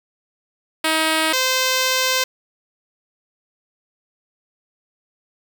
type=tone pair in turn; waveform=5% pulse; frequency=317.4 / 516.9 Hz; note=D#4 / C5; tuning=+35 / -21 cents; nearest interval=minor sixth; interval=844 cents; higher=second; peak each=-5 dBFS; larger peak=neither; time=0.84-1.33 / 1.33-2.24 s; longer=second; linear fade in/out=5 ms; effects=none